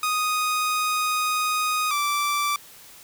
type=tone pair in turn; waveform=sawtooth; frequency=1244.5 / 1167.5 Hz; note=D#6 / D6; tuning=0 / -11 cents; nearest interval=minor second; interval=111 cents; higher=first; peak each=-18 dBFS; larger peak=neither; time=0.03-1.91 / 1.91-2.56 s; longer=first; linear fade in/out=2 ms; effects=white hiss -47 dBFS RMS until 3.03 s